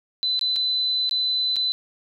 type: tone with dropouts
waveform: sine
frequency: 4015 Hz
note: B7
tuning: 28 cents sharp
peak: -20 dBFS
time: 0.23-1.72 s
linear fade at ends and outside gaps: 0 ms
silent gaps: 0.393-0.412 / 0.559-0.563 / 1.094-1.111 / 1.558-1.565 s
effects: none